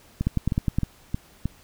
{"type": "two click trains", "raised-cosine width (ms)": 5, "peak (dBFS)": [-9, -12], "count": [6, 5], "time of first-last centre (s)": [[0.27, 0.785], [0.21, 1.456]], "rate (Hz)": [9.7, 3.21], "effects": ["pink hiss -54 dBFS RMS until 1.63 s"]}